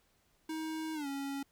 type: tone with pitch glide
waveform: square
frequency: 316.7 to 277.3 Hz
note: D#4 to C#4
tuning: +31 to +1 cents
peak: -37 dBFS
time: 0.49-1.43 s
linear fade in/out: 5 ms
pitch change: -230 cents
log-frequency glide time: 0.94-1.07 s
effects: pink hiss -72 dBFS RMS until 1.51 s